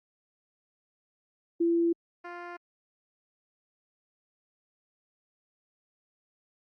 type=tone pair in turn; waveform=sine / 10% pulse; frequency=337.9 / 349.4 Hz; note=E4 / F4; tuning=+43 / +1 cents; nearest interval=minor second; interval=58 cents; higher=second; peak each=-22 / -30 dBFS; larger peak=first; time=1.6-1.93 / 2.24-2.57 s; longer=neither; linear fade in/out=10 ms; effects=low-pass 2000 Hz 12 dB/octave + Opus 32 kbps